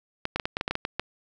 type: clicks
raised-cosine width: 0.3 ms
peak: -11 dBFS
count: 11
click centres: 0.254 / 0.36 / 0.398 / 0.455 / 0.569 / 0.611 / 0.679 / 0.71 / 0.754 / 0.851 / 0.996 s
effects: none